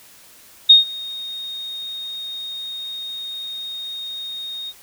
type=tone with ADSR envelope; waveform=sine; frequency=3713 Hz; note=A#7; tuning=8 cents flat; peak=-3 dBFS; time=0.69-4.73 s; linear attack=12 ms; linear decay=140 ms; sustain=-24 dB; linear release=40 ms; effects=white hiss -47 dBFS RMS until 4.82 s